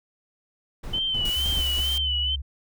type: noise with tremolo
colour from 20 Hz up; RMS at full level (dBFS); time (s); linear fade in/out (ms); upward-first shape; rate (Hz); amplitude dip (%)
brown; -31; 0.83-1.81; 10; square; 3.2; 80
type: tone with vibrato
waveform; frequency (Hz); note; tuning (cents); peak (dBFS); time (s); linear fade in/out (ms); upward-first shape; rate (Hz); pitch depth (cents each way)
sine; 3035; F#7; +43; -23; 0.93-2.36; 10; sine; 2.2; 64
type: noise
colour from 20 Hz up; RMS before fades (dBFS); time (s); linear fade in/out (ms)
white; -36; 1.25-1.98; 2
type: tone with pitch glide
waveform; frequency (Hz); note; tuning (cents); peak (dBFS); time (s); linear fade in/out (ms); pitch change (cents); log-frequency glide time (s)
sine; 69.8 to 68.32; C#2 to C#2; +13 to -25; -28; 1.36-2.42; 10; -38; 2.08-2.18
effects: none